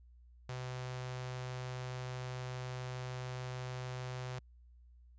sawtooth tone with notch filter, 126.8 Hz, B2, 46 cents sharp, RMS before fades -42 dBFS, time 0.49-4.39 s, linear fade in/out 2 ms, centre 260 Hz, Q 1.2, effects added 60 Hz sine -57 dBFS peak until 5.18 s + resampled to 16000 Hz

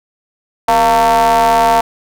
square ring-modulated tone, 109 Hz, A2, 16 cents flat, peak -6 dBFS, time 0.68-1.81 s, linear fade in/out 5 ms, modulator 801 Hz, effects none

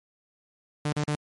sawtooth tone bursts, 148.8 Hz, D3, 23 cents sharp, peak -21 dBFS, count 3, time 0.85-1.154 s, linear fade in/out 5 ms, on 76 ms, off 38 ms, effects MP3 48 kbps

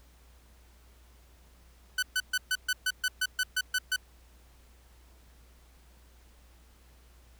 sawtooth tone bursts, 1501 Hz, F#6, 24 cents sharp, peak -22 dBFS, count 12, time 1.98-3.962 s, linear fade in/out 5 ms, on 46 ms, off 130 ms, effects added 60 Hz sine -56 dBFS peak until 7.39 s + pink hiss -63 dBFS RMS until 7.39 s

